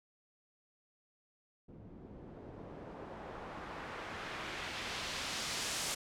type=noise with low-pass filter sweep; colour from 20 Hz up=white; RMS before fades=-43 dBFS; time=1.68-5.95 s; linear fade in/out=10 ms; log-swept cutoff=230 to 8400 Hz; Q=0.88; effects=none